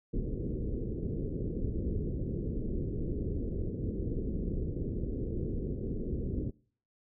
pink low-pass noise, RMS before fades -34 dBFS, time 0.13-6.51 s, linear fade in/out 10 ms, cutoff 460 Hz, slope 48 dB/octave, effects noise-tail reverb RT60 0.5 s tail -24 dB re dry

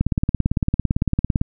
click train, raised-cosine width 5 ms, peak -5 dBFS, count 26, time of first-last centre 0.01-1.414 s, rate 17.8 Hz, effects none

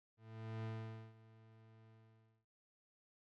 40% pulse tone with ADSR envelope, 111.3 Hz, A2, 20 cents sharp, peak -40 dBFS, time 0.17-2.46 s, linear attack 470 ms, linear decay 490 ms, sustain -20 dB, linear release 570 ms, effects low-pass 3000 Hz 12 dB/octave + MP3 96 kbps

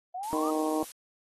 sine exponential sweep, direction up, 702 to 1277 Hz, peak -33 dBFS, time 0.14-0.51 s, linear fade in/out 10 ms
blue noise, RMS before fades -42 dBFS, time 0.23-0.92 s, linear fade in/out 2 ms
harmonic tone, 155.56 Hz, D#3, in tune, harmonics 2 / 3 / 4 / 5 / 6 / 7, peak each -29 / -33 / -35 / -37 / -39 / -40 dBFS, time 0.33-0.83 s, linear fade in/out 0 ms
effects AAC 32 kbps

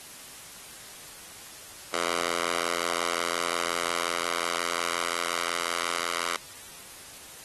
10% pulse tone with high-pass filter sweep, 85.6 Hz, F2, 34 cents flat, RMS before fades -30 dBFS, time 1.93-6.37 s, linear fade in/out 5 ms, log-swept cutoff 650 to 980 Hz, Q 0.82, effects white hiss -45 dBFS RMS until 7.44 s + AAC 32 kbps

